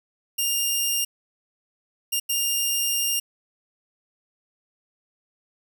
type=tone bursts at uneven times; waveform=10% pulse; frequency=2811 Hz; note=F7; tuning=11 cents sharp; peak=-13 dBFS; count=3; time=0.38-1.05 / 2.12-2.2 / 2.29-3.2 s; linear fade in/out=10 ms; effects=none

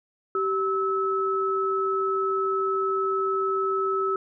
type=tone pair together; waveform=sine; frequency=386.5 / 1300 Hz; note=G4 / E6; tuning=-24 / -24 cents; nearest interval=octave + major sixth; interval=2100 cents; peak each=-25 dBFS; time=0.35-4.16 s; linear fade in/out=2 ms; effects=none

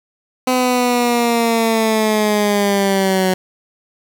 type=linear sweep; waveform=15% pulse; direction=down; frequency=255.5 to 185 Hz; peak=-7 dBFS; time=0.47-3.34 s; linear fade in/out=5 ms; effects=8-bit

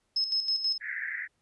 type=tone with tremolo; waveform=sine; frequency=5180 Hz; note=E8; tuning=31 cents flat; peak=-24 dBFS; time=0.16-0.78 s; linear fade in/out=5 ms; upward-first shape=square; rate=6.2 Hz; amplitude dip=60%
type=band-pass noise; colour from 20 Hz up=pink; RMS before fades=-35 dBFS; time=0.8-1.28 s; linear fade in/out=50 ms; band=1600 to 2100 Hz; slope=96 dB/octave
effects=pink hiss -75 dBFS RMS until 1.41 s + resampled to 24000 Hz

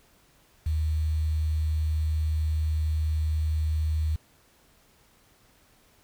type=tone with quantisation; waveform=sine; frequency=77.78 Hz; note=D#2; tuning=in tune; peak=-23 dBFS; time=0.66-4.16 s; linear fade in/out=5 ms; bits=8; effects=pink hiss -61 dBFS RMS until 6.03 s

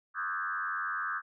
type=tone with frequency modulation; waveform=sine; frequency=1396.9 Hz; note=F6; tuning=in tune; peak=-31 dBFS; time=0.14-1.22 s; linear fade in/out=50 ms; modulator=91.1 Hz; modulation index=2.8; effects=none

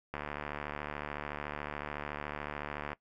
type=click train; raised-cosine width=0.5 ms; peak=-22 dBFS; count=207; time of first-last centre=0.14-2.931 s; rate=73.8 Hz; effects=noise-tail reverb RT60 0.1 s tail -20 dB re dry

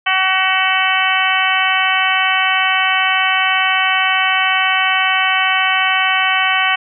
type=harmonic tone with a mistuned harmonic; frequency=377.9 Hz; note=F#4; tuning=37 cents sharp; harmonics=2 / 3 / 4 / 5 / 6 / 7 / 8; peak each=-20 / -20 / -20 / -20 / -20 / -20 / -20 dBFS; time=0.06-6.76 s; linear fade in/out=10 ms; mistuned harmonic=6; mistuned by=-16 cents; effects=none

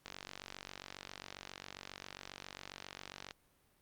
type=click train; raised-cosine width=0.2 ms; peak=-27 dBFS; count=155; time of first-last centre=0.06-3.309 s; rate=47.4 Hz; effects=pink hiss -72 dBFS RMS until 3.81 s + Opus 48 kbps

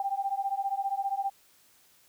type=beating tone pair; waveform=sine; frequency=781 / 796 Hz; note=G5 / G5; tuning=-7 / +26 cents; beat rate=15 Hz; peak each=-31 / -31 dBFS; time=0-1.3 s; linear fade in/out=2 ms; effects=white hiss -62 dBFS RMS until 2.08 s

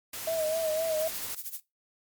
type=noise; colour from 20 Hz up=white; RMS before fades=-38 dBFS; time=0.13-1.35 s; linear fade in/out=5 ms
type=tone with vibrato; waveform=sine; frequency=637 Hz; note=D#5; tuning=41 cents sharp; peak=-26 dBFS; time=0.27-1.08 s; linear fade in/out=5 ms; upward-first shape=sine; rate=3.9 Hz; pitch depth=57 cents each way
type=noise with tremolo; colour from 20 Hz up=violet; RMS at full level=-35 dBFS; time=0.99-1.6 s; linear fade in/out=5 ms; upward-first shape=sine; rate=13 Hz; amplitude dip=80%
effects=noise-tail reverb RT60 0.2 s tail -19 dB re dry + MP3 96 kbps

